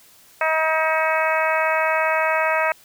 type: harmonic tone with a mistuned harmonic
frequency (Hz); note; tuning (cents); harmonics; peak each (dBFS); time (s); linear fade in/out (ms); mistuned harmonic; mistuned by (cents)
317.5; D#4; +35; 2 / 3 / 4 / 5 / 6 / 7 / 8; -22 / -24 / -25 / -26 / -27 / -27 / -28; 0.41-2.72; 2; 8; +17
effects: white hiss -51 dBFS RMS until 2.84 s